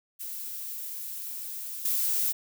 violet noise with level steps, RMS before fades -37 / -27 dBFS, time 0.19-2.33 s, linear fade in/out 20 ms, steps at 1.85 s, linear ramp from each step 2 ms, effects none

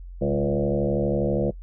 sine tone with frequency modulation, 343.5 Hz, F4, 29 cents flat, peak -20 dBFS, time 0.21-1.51 s, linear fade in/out 10 ms, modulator 72.4 Hz, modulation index 3.5, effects noise-tail reverb RT60 0.1 s tail -21 dB re dry + added 44 Hz sine -36 dBFS peak until 1.62 s

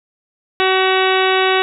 harmonic tone with a mistuned harmonic, 377.6 Hz, F#4, 35 cents sharp, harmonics 1 / 2 / 3 / 4 / 5 / 6 / 7 / 8 / 9 / 10, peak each -16 / -19 / -21 / -22 / -23 / -24 / -24 / -25 / -26 / -26 dBFS, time 0.6-1.62 s, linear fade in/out 0 ms, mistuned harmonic 8, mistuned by -39 cents, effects none

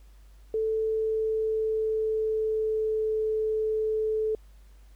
sine tone with pitch glide, 440 to 435.2 Hz, A4 to A4, 0 to -19 cents, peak -24 dBFS, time 0.54-4.35 s, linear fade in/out 2 ms, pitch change -19 cents, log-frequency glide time 0.81-3.18 s, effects added 50 Hz sine -49 dBFS peak until 4.95 s + pink hiss -65 dBFS RMS until 4.95 s

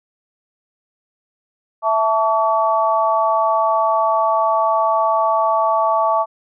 sine chord, A major, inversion second, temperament equal with one note detuned, 659.3 / 880 / 1136 Hz, E5 / A5 / C#6, 0 / 0 / +42 cents, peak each -18 dBFS, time 1.82-6.26 s, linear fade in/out 50 ms, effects none

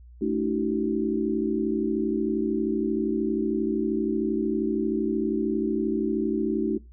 sine tone cluster, 218.3 / 291.1 / 324 / 380.9 Hz, A3 / D4 / E4 / G4, -13 / -15 / -30 / -50 cents, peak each -28 dBFS, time 0.21-6.78 s, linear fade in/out 10 ms, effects noise-tail reverb RT60 0.2 s tail -19 dB re dry + added 60 Hz sine -45 dBFS peak until 6.92 s

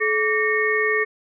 sine tone cluster, 429.9 / 1155 / 1836 / 2193 Hz, A4 / D6 / A#6 / C#7, -40 / -29 / -27 / -19 cents, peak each -22 / -28 / -21 / -25 dBFS, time 0-1.05 s, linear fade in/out 20 ms, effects none

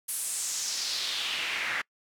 pink noise with band-pass filter sweep, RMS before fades -32 dBFS, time 0.08-1.82 s, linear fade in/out 10 ms, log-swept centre 11000 to 1800 Hz, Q 2.6, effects noise-tail reverb RT60 0.1 s tail -26 dB re dry

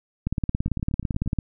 two click trains, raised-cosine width 5 ms, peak -23 / -11 dBFS, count 6 / 21, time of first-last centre 0.68-1.261 / 0.27-1.387 s, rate 8.6 / 17.9 Hz, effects none

